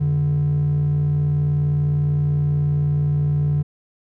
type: tone pair together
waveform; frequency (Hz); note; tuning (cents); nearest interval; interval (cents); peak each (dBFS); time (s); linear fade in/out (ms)
triangle; 87.2 / 146.83; F2 / D3; -2 / 0; major sixth; 902; -23 / -13; 0-3.63; 20
effects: tanh soft clip ceiling -13 dBFS

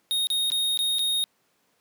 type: tone with dropouts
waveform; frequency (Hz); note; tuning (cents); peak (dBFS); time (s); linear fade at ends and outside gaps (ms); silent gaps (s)
square; 3723; A#7; -3; -23; 0.11-1.24; 0; 0.27-0.302 / 0.502-0.519 / 0.774-0.79 / 0.985-0.992
effects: pink hiss -68 dBFS RMS until 1.8 s + high-pass 200 Hz 12 dB/octave

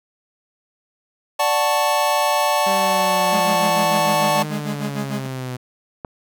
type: chord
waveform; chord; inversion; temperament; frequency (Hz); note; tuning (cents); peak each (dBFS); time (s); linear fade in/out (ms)
square; D major seventh; none; equal; 587.3 / 740 / 880 / 1108.7; D5 / F#5 / A5 / C#6; 0 / 0 / 0 / 0; -22 / -24 / -21 / -24; 1.39-4.43; 10
type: linear sweep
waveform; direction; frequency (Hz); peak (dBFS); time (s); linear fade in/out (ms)
sawtooth; down; 196 to 125; -22; 2.66-5.57; 10
type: tone with tremolo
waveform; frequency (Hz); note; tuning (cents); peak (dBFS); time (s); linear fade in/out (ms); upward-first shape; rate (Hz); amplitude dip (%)
45% pulse; 207.7; G#3; 0; -22; 3.32-5.27; 10; sine; 6.7; 95
type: click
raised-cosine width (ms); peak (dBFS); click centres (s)
1; -15; 6.048
effects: none

